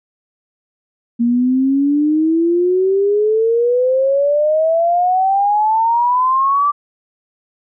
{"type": "exponential sweep", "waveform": "sine", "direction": "up", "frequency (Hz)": [233.1, 1174.7], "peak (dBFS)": -11, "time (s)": [1.19, 6.72], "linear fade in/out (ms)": 20, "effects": []}